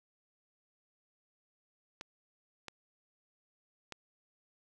clicks, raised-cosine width 0.2 ms, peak -25 dBFS, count 3, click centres 2.011 / 2.683 / 3.923 s, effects none

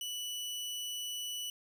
sawtooth tone, 2960 Hz, F#7, in tune, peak -34 dBFS, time 0.01-1.5 s, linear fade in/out 2 ms, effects none

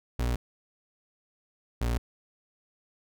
35% pulse tone pair in turn, 60.1 / 58.76 Hz, B1 / A#1, -46 / +14 cents, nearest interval unison, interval 40 cents, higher first, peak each -24 dBFS, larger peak neither, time 0.19-0.36 / 1.81-1.98 s, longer neither, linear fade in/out 5 ms, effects none

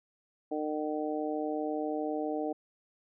harmonic tone, 152.4 Hz, D#3, 36 cents flat, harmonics 2 / 3 / 4 / 5, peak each -34 / -36 / -37 / -38 dBFS, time 0.51-2.53 s, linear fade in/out 10 ms, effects none

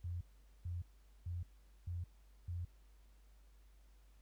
sine tone bursts, 87.31 Hz, F2, in tune, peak -39 dBFS, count 5, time 0.04-2.65 s, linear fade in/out 5 ms, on 170 ms, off 440 ms, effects added 50 Hz sine -61 dBFS peak until 4.21 s + pink hiss -75 dBFS RMS until 4.21 s

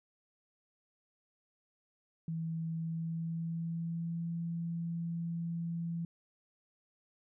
sine tone with pitch glide, 163.2 to 168.18 Hz, E3 to E3, -17 to +35 cents, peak -34 dBFS, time 2.28-6.05 s, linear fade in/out 2 ms, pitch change +52 cents, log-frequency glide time 2.73-4.28 s, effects none

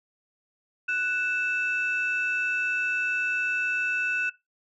sine tone pair together, 1484.2 / 2637 Hz, F#6 / E7, +5 / 0 cents, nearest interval minor seventh, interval 995 cents, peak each -25 / -27 dBFS, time 0.88-4.3 s, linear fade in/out 10 ms, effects noise-tail reverb RT60 0.2 s tail -19 dB re dry + tanh soft clip ceiling -18 dBFS

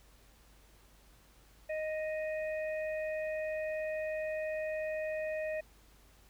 harmonic tone, 622.3 Hz, D#5, in tune, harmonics 1 / 3 / 4, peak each -34 / -44 / -46 dBFS, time 1.69-5.61 s, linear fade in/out 10 ms, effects added 50 Hz sine -61 dBFS peak until 6.29 s + pink hiss -64 dBFS RMS until 6.29 s

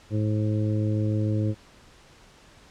harmonic tone, 106.8 Hz, G#2, 49 cents sharp, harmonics 1 / 2 / 3 / 4 / 5, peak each -23 / -31 / -30 / -38 / -36 dBFS, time 0.1-1.55 s, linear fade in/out 50 ms, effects pink hiss -53 dBFS RMS until 2.7 s + low-pass 7000 Hz 12 dB/octave

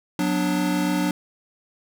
square chord, B minor, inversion second, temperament equal with one note detuned, 183.51 / 246.9 / 293.7 Hz, F#3 / B3 / D4, -14 / 0 / 0 cents, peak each -25 / -30 / -24 dBFS, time 0.19-1.11 s, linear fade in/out 2 ms, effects none

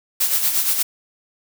blue noise with tremolo, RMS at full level -17 dBFS, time 0.2-0.83 s, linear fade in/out 10 ms, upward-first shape sine, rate 8.5 Hz, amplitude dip 55%, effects none

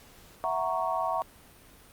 sine chord, F# dominant seventh, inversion third, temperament equal, 659.3 / 740 / 932.3 / 1108.7 Hz, E5 / F#5 / A#5 / C#6, 0 / 0 / 0 / 0 cents, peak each -32 dBFS, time 0.44-1.22 s, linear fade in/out 0 ms, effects pink hiss -54 dBFS RMS until 1.92 s + Opus 48 kbps

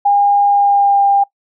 sine tone with pitch glide, 810 to 799.3 Hz, G#5 to G5, -43 to +33 cents, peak -8 dBFS, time 0.05-1.24 s, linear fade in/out 10 ms, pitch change -24 cents, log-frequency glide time 0.48-1.03 s, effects noise-tail reverb RT60 0.1 s tail -21 dB re dry

